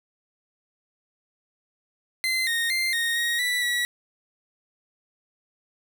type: tone with pitch steps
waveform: 30% pulse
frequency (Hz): 2065 / 1855 / 2091 / 1858 / 1880 / 1968 / 1937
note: C7 / A#6 / C7 / A#6 / A#6 / B6 / B6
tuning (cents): -23 / -9 / -2 / -6 / +14 / -7 / -34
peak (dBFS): -20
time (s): 2.24-3.85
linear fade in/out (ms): 0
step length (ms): 230
effects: none